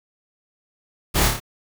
pink noise with echo, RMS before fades -20 dBFS, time 1.14-1.29 s, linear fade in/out 20 ms, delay 28 ms, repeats 4, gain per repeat -3 dB, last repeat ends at 1.402 s, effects none

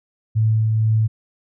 sine tone with tremolo, 110 Hz, A2, in tune, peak -13 dBFS, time 0.35-1.08 s, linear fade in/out 20 ms, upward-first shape triangle, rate 2.1 Hz, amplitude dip 25%, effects none

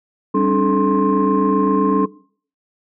sine tone cluster, 195.9 / 273.4 / 301.1 / 432.6 / 1057 Hz, G3 / C#4 / D4 / A4 / C6, -1 / -24 / +43 / -29 / +17 cents, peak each -19 dBFS, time 0.34-2.06 s, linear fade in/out 10 ms, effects noise-tail reverb RT60 0.5 s tail -20 dB re dry + tanh soft clip ceiling -6 dBFS

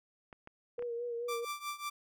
clicks, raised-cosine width 0.5 ms, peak -34 dBFS, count 4, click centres 0.328 / 0.474 / 0.793 / 0.824 s
sine tone with vibrato, 475.3 Hz, A#4, 34 cents sharp, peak -35 dBFS, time 0.78-1.45 s, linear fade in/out 5 ms, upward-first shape sine, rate 4.6 Hz, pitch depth 35 cents each way
sawtooth tone with tremolo, 1174.7 Hz, D6, in tune, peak -31 dBFS, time 1.28-1.9 s, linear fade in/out 10 ms, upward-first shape triangle, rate 5.5 Hz, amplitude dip 90%
effects none

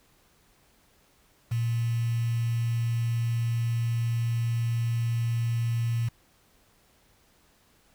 sine tone with quantisation, 116.54 Hz, A#2, in tune, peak -24 dBFS, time 1.51-6.09 s, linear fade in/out 10 ms, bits 7, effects pink hiss -63 dBFS RMS until 7.94 s

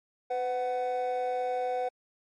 triangle tone pair together, 503.7 / 743 Hz, B4 / F#5, +34 / +7 cents, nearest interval perfect fifth, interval 673 cents, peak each -28 dBFS, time 0.3-1.89 s, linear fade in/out 10 ms, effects tanh soft clip ceiling -20 dBFS + MP3 48 kbps

